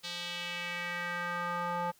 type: tone with band-pass filter sweep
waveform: square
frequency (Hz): 174.61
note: F3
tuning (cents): 0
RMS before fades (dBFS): -36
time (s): 0.03-1.92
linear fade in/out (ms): 20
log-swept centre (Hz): 4000 to 900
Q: 2.3
effects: white hiss -64 dBFS RMS until 1.99 s